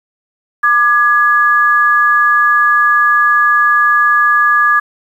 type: tone pair together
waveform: sine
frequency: 1196 / 1678.7 Hz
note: D6 / G#6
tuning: +31 / +18 cents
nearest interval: tritone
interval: 587 cents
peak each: -10 dBFS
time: 0.63-4.8 s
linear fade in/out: 10 ms
effects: 7-bit